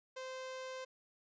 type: tone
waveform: sawtooth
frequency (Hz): 519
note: C5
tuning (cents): -14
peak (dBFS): -39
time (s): 0.16-0.85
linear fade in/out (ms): 10
effects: resampled to 16000 Hz